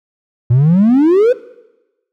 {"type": "exponential sweep", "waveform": "triangle", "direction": "up", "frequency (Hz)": [115.5, 518], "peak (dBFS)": -4, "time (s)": [0.5, 1.33], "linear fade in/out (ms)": 10, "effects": ["noise-tail reverb RT60 1.0 s tail -21 dB re dry", "tanh soft clip ceiling -1 dBFS"]}